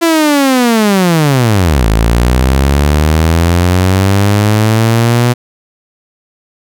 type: linear two-way sweep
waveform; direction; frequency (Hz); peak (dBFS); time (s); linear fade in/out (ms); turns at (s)
sawtooth; down then up; 339.4 to 53 to 122.8; -3; 0.01-5.34; 20; 1.87
effects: none